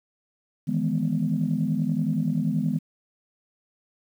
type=chord; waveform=sine; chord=E major seventh; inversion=third; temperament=equal with one note detuned; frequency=155.56 / 166.06 / 207.7 / 246.9 Hz; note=D#3 / E3 / G#3 / B3; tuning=0 / +13 / 0 / 0 cents; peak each=-27 / -27 / -27 / -27 dBFS; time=0.67-2.79 s; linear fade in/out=20 ms; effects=tanh soft clip ceiling -13 dBFS + 9-bit